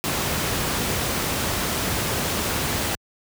pink noise, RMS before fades -24 dBFS, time 0.04-2.95 s, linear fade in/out 0 ms, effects high-pass 60 Hz 12 dB/octave

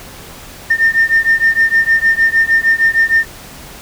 sine beating tone pair, 1808 / 1814.5 Hz, A6 / A#6, +47 / -47 cents, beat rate 6.5 Hz, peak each -11 dBFS, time 0.7-3.25 s, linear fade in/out 10 ms, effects tanh soft clip ceiling -3 dBFS + pink hiss -34 dBFS RMS until 3.81 s

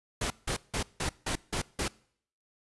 pink noise bursts, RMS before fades -31 dBFS, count 7, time 0.21-1.881 s, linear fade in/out 5 ms, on 93 ms, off 170 ms, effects noise-tail reverb RT60 0.6 s tail -23 dB re dry + resampled to 24000 Hz

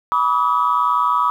sine tone cluster, 980 / 1149 / 1269 Hz, B5 / D6 / D#6, -14 / -38 / +34 cents, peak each -18 dBFS, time 0.12-1.3 s, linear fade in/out 0 ms, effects tanh soft clip ceiling -6 dBFS + 8-bit

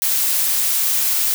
blue noise, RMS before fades -18 dBFS, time 0.02-1.34 s, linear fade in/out 0 ms, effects none

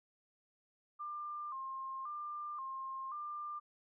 sine tone with vibrato, 1127 Hz, C#6, 28 cents sharp, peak -40 dBFS, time 0.99-3.6 s, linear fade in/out 20 ms, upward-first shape square, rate 0.94 Hz, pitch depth 100 cents each way, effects none

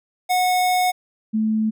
square / sine tone pair in turn, 731 / 218.1 Hz, F#5 / A3, -21 / -15 cents, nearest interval octave + major sixth, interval 2094 cents, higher first, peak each -17 dBFS, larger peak neither, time 0.29-0.92 / 1.33-1.71 s, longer first, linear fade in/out 20 ms, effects none

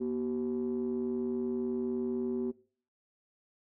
triangle ring-modulated tone, 69.8 Hz, C#2, 13 cents sharp, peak -24 dBFS, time 0-2.52 s, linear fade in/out 20 ms, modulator 311 Hz, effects noise-tail reverb RT60 0.5 s tail -23 dB re dry + tanh soft clip ceiling -24 dBFS

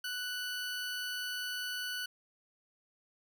20% pulse tone, 1485 Hz, F#6, 6 cents sharp, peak -31 dBFS, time 0.04-2.06 s, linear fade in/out 5 ms, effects none

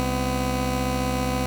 15% pulse tone pair together, 66.72 / 251.9 Hz, C2 / B3, +34 / +34 cents, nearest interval octave + major seventh, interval 2300 cents, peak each -19 dBFS, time 0-1.46 s, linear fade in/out 0 ms, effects none

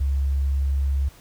sine tone, 68.8 Hz, C#2, 12 cents flat, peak -19 dBFS, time 0-1.09 s, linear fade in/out 10 ms, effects pink hiss -51 dBFS RMS until 1.2 s

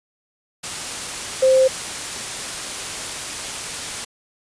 sine tone in noise, 523.3 Hz, C5, in tune, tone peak -11 dBFS, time 1.42-1.68 s, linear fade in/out 10 ms, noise white, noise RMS -28 dBFS, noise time 0.63-4.05 s, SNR +14 dB, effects resampled to 22050 Hz

